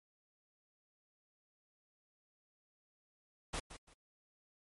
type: noise with echo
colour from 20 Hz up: pink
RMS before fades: -39 dBFS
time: 3.53-3.6 s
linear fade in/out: 10 ms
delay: 170 ms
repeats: 2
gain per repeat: -12 dB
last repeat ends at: 3.94 s
effects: MP3 48 kbps